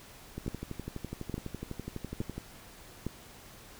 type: two click trains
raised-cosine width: 3 ms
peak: -20 / -24 dBFS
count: 4 / 25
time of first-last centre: 0.48-3.066 / 0.38-2.38 s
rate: 1.16 / 12 Hz
effects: pink hiss -52 dBFS RMS until 3.79 s